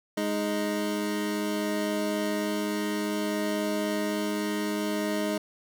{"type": "tone pair together", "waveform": "25% pulse", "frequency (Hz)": [207.6, 311.1], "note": ["G#3", "D#4"], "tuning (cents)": [0, 0], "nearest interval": "perfect fifth", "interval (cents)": 700, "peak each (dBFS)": -26, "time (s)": [0.17, 5.38], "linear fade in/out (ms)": 5, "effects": []}